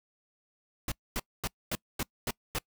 pink noise bursts, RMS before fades -32 dBFS, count 7, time 0.88-2.586 s, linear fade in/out 2 ms, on 38 ms, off 240 ms, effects noise-tail reverb RT60 0.1 s tail -25 dB re dry

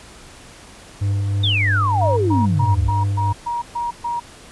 triangle tone with tremolo, 100 Hz, G2, 35 cents sharp, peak -14 dBFS, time 1.01-3.33 s, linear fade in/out 10 ms, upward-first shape triangle, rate 3.1 Hz, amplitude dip 25%
sine exponential sweep, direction down, 3729 to 58.7 Hz, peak -17 dBFS, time 1.43-2.9 s, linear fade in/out 10 ms
sine tone bursts, 949 Hz, A#5, 31 cents sharp, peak -20 dBFS, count 8, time 2.01-4.2 s, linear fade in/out 10 ms, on 160 ms, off 130 ms
effects pink hiss -42 dBFS RMS until 4.51 s + resampled to 24000 Hz

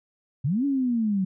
sine linear two-way sweep, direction up then down, 118.7 to 286.2 to 183.2 Hz, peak -21 dBFS, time 0.44-1.25 s, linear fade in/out 10 ms, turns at 0.65 s, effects none

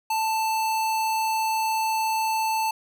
square tone, 883 Hz, A5, 6 cents sharp, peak -23 dBFS, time 0.1-2.71 s, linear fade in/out 5 ms, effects none

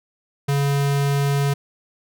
square tone, 140.9 Hz, C#3, 29 cents sharp, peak -18 dBFS, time 0.48-1.54 s, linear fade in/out 10 ms, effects none

